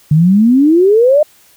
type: exponential sweep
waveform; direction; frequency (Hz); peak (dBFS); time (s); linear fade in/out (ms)
sine; up; 146.83 to 621; -5; 0.11-1.23; 5
effects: white hiss -47 dBFS RMS until 1.56 s